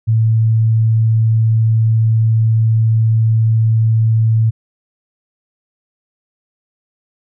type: tone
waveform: sine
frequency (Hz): 111.8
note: A2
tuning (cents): +28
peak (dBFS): -9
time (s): 0.07-4.51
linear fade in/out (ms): 20
effects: none